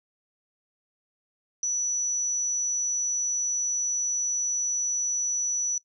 sine tone, 5920 Hz, F#8, in tune, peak -24 dBFS, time 1.63-5.78 s, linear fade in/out 2 ms, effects noise-tail reverb RT60 0.1 s tail -19 dB re dry

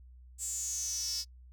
square tone with high-pass filter sweep, 201.5 Hz, G3, 48 cents sharp, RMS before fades -36 dBFS, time 0.38-1.25 s, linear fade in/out 50 ms, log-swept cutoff 7700 to 5100 Hz, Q 9.5, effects noise-tail reverb RT60 0.1 s tail -26 dB re dry + added 62 Hz sine -51 dBFS peak until 1.52 s

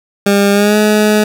20% pulse tone with pitch glide, 200.8 to 211.9 Hz, G3 to G#3, +42 to +35 cents, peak -3 dBFS, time 0.26-1.24 s, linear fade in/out 5 ms, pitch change +93 cents, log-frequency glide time 0.52-0.77 s, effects none

